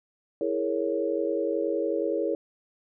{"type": "chord", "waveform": "sine", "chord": "A# half-diminished seventh", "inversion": "second", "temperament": "equal", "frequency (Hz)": [329.6, 415.3, 466.2, 554.4], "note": ["E4", "G#4", "A#4", "C#5"], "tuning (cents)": [0, 0, 0, 0], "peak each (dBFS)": -30, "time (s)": [0.41, 2.35], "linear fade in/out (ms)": 2, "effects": []}